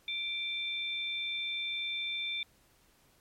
sine tone pair together, 2349 / 3564 Hz, D7 / A7, 0 / +22 cents, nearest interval perfect fifth, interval 722 cents, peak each -36 / -35 dBFS, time 0.08-2.43 s, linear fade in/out 2 ms, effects pink hiss -66 dBFS RMS until 3.2 s + MP3 64 kbps

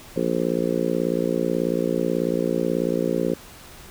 harmonic tone, 58.27 Hz, A#1, in tune, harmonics 3 / 4 / 5 / 6 / 7 / 8 / 9, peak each -28 / -28 / -28 / -28 / -28 / -28 / -28 dBFS, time 0.16-3.34 s, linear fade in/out 5 ms, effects pink hiss -44 dBFS RMS until 3.9 s

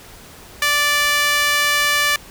sawtooth tone with high-pass filter, 585 Hz, D5, 7 cents flat, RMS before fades -17 dBFS, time 0.62-2.16 s, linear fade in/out 2 ms, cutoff 1700 Hz, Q 1.5, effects pink hiss -41 dBFS RMS until 2.3 s

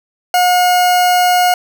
40% pulse tone, 720 Hz, F#5, 47 cents flat, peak -8 dBFS, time 0.34-1.54 s, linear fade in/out 2 ms, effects none

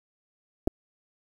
clicks, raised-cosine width 2 ms, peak -12 dBFS, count 2, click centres 0.674 / 0.677 s, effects 8-bit

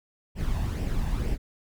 brown noise with flanger, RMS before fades -27 dBFS, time 0.35-1.38 s, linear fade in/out 50 ms, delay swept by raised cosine 0.37 to 1.14 ms, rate 2.1 Hz, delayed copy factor +0.5, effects none

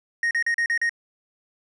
triangle tone bursts, 1864.7 Hz, A#6, in tune, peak -18 dBFS, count 6, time 0.23-0.894 s, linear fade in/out 2 ms, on 79 ms, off 38 ms, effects resampled to 24000 Hz

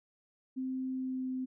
sine tone with pitch glide, 260.1 to 257.9 Hz, C4 to C4, -10 to -25 cents, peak -33 dBFS, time 0.56-1.46 s, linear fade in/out 20 ms, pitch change -15 cents, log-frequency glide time 0.91-1.31 s, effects none

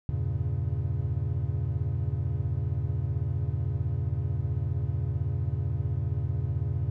triangle chord, E diminished seventh, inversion none, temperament equal, 82.41 / 98 / 116.54 / 138.59 Hz, E2 / G2 / Bb2 / Db3, 0 / 0 / 0 / 0 cents, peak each -30 dBFS, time 0.09-6.9 s, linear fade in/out 0 ms, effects none

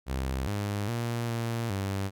sawtooth tone with pitch steps, 65.9 / 102.2 / 117.8 / 116.1 / 97.8 Hz, C2 / G#2 / A#2 / A#2 / G2, +13 / -27 / +19 / -7 / -4 cents, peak -25 dBFS, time 0.06-2.11 s, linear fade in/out 50 ms, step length 410 ms, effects none

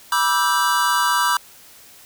square chord, E minor seventh, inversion second, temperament equal with one note detuned, 974.2 / 1174.7 / 1318.5 / 1568 Hz, B5 / D6 / E6 / G6, -24 / 0 / 0 / 0 cents, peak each -21 / -23 / -24 / -23 dBFS, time 0.12-1.37 s, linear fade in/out 2 ms, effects white hiss -46 dBFS RMS until 2.05 s

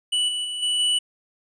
square tone with level steps, 2960 Hz, F#7, in tune, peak -20 / -25 / -28 / -21 / -19 dBFS, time 0.12-0.99 s, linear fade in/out 10 ms, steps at 0.28 / 0.44 / 0.62 / 0.79 s, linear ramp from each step 10 ms, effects resampled to 22050 Hz

